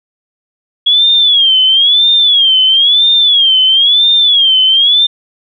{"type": "tone with vibrato", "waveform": "sine", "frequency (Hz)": 3322, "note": "G#7", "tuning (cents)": 0, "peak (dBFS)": -5, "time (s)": [0.86, 5.07], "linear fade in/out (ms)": 10, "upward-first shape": "sine", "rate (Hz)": 1, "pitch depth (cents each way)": 150, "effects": []}